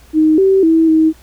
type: tone with pitch steps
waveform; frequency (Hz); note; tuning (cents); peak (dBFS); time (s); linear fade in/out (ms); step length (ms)
sine; 312 / 385.2 / 324.5 / 317.2; D#4 / G4 / E4 / D#4; +5 / -30 / -27 / +33; -7; 0.13-1.13; 50; 250
effects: added 60 Hz sine -42 dBFS peak until 1.22 s + pink hiss -47 dBFS RMS until 1.22 s